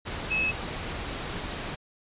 sine tone in noise, 2584 Hz, E7, 35 cents flat, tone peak -24 dBFS, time 0.3-0.52 s, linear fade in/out 20 ms, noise pink, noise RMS -34 dBFS, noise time 0.05-1.76 s, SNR +7 dB, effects resampled to 8000 Hz

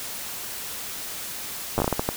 slowing click train, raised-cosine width 1 ms, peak -8 dBFS, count 9, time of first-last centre 1.78-2.09 s, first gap 9 ms, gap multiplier 1.4, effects white hiss -34 dBFS RMS until 2.16 s

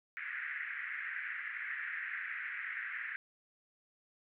pink band-pass noise, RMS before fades -41 dBFS, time 0.17-3.16 s, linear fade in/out 0 ms, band 1600 to 2100 Hz, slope 48 dB/octave, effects none

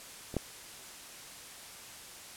clicks, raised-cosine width 2 ms, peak -27 / -16 dBFS, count 2, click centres 0.342 / 0.367 s, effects white hiss -48 dBFS RMS until 2.36 s + low-pass 11000 Hz 12 dB/octave

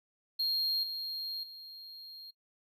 triangle tone with level steps, 4234 Hz, C8, 20 cents sharp, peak -27 / -34 / -44 dBFS, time 0.39-2.31 s, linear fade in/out 10 ms, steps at 0.83 / 1.43 s, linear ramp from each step 5 ms, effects noise-tail reverb RT60 0.1 s tail -24 dB re dry

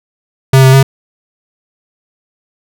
square tone with pitch steps, 133.2 / 131.9 / 134.9 Hz, C3 / C3 / C#3, +31 / +14 / -47 cents, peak -3 dBFS, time 0.53-0.83 s, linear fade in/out 5 ms, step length 100 ms, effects none

